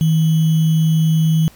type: tone with sample-and-hold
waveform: sine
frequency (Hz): 159.6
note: D#3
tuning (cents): +44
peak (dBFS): -11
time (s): 0.01-1.48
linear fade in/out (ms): 0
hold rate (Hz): 3150
effects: pink hiss -47 dBFS RMS until 1.55 s